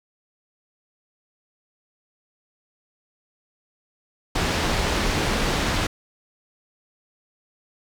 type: low-pass noise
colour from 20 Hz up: pink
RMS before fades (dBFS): -23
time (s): 4.35-5.87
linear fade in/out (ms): 5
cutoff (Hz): 5400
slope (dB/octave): 12
effects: none